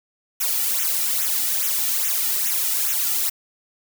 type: noise with flanger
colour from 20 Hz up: blue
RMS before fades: -22 dBFS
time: 0.4-3.3 s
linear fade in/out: 10 ms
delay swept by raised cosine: 0.21 to 1.91 ms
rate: 2.4 Hz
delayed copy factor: -1
effects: none